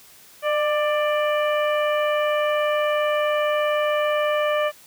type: harmonic tone with a mistuned harmonic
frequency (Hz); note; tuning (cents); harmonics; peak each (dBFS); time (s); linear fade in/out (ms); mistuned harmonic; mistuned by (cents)
591; D5; +11; 1 / 2 / 3 / 4 / 5; -20 / -26 / -30 / -32 / -34; 0.42-4.72; 50; 1; +28
effects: white hiss -49 dBFS RMS until 4.86 s